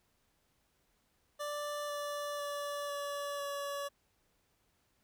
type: tone with pitch steps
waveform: 25% pulse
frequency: 587.3 / 582.2 / 577.2 / 572.2 / 567.3 Hz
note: D5 / D5 / D5 / D5 / C#5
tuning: 0 / -15 / -30 / -45 / +40 cents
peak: -33 dBFS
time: 1.39-3.89 s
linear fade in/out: 20 ms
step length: 500 ms
effects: pink hiss -75 dBFS RMS until 5.03 s